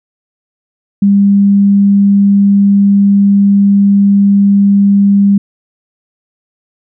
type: tone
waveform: sine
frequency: 200 Hz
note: G3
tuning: 35 cents sharp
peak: -4 dBFS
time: 1.02-5.38 s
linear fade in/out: 5 ms
effects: none